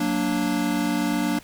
square chord, Gb augmented, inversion none, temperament equal, 185 / 233.1 / 293.7 Hz, Gb3 / Bb3 / D4, 0 / 0 / 0 cents, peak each -29 / -27 / -25 dBFS, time 0-1.39 s, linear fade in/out 5 ms, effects pink hiss -48 dBFS RMS until 1.43 s

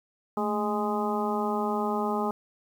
harmonic tone with a mistuned harmonic, 207.7 Hz, G#3, in tune, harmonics 1 / 2 / 3 / 4 / 5 / 6, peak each -30 / -31 / -36 / -31 / -35 / -35 dBFS, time 0.37-2.31 s, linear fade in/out 2 ms, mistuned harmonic 1, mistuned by +83 cents, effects 9-bit

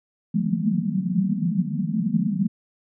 pink band-pass noise, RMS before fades -23 dBFS, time 0.34-2.48 s, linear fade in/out 10 ms, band 160 to 230 Hz, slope 96 dB/octave, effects none

